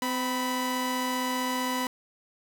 sawtooth tone pair together, 255.8 / 987.8 Hz, C4 / B5, -39 / 0 cents, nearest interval octave + major seventh, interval 2339 cents, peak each -26 dBFS, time 0.02-1.87 s, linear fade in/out 2 ms, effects 8-bit

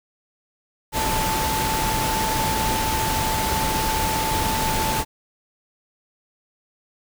sine tone in noise, 880 Hz, A5, in tune, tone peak -24 dBFS, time 0.92-5.05 s, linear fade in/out 50 ms, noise pink, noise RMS -24 dBFS, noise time 0.92-5.05 s, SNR -3 dB, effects none

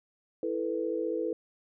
sine chord, E suspended fourth, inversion none, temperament just, 329.6 / 439.5 / 494.4 Hz, E4 / A4 / B4, 0 / -2 / +2 cents, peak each -33 dBFS, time 0.43-1.33 s, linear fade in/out 2 ms, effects none

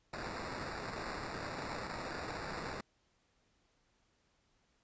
violet noise with sample-and-hold, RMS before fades -42 dBFS, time 0.13-2.81 s, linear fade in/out 5 ms, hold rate 3150 Hz, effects pink hiss -75 dBFS RMS until 4.83 s + resampled to 16000 Hz

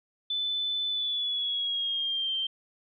sine tone with pitch glide, 3508 to 3143 Hz, A7 to G7, -6 to +4 cents, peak -27 dBFS, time 0.3-2.47 s, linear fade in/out 5 ms, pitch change -190 cents, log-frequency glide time 0.89-2.35 s, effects none

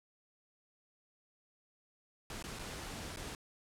pink noise with dropouts, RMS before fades -44 dBFS, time 2.3-3.35 s, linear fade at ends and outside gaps 1 ms, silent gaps 2.426-2.44 / 2.589-2.593 / 3.161-3.171 s, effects low-pass 10000 Hz 12 dB/octave

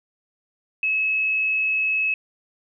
sine tone, 2581 Hz, E7, 37 cents flat, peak -19 dBFS, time 0.83-2.14 s, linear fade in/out 2 ms, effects none

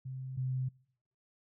sine tone pair in turn, 130.81 / 129.46 Hz, C3 / C3, 0 / -18 cents, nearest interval unison, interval 18 cents, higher first, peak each -38 / -31 dBFS, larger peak second, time 0.05-0.37 / 0.37-0.69 s, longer neither, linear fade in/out 10 ms, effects noise-tail reverb RT60 0.7 s tail -26 dB re dry

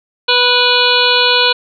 harmonic tone with a mistuned harmonic, 491.9 Hz, B4, 7 cents flat, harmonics 1 / 2 / 3 / 5 / 6 / 7 / 8 / 9, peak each -17 / -17 / -17 / -17 / -17 / -17 / -17 / -17 dBFS, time 0.28-1.53 s, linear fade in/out 10 ms, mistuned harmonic 9, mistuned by -64 cents, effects none

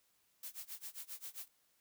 blue noise with tremolo, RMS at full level -45 dBFS, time 0.43-1.48 s, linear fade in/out 2 ms, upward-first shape sine, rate 7.5 Hz, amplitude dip 95%, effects white hiss -75 dBFS RMS until 1.8 s

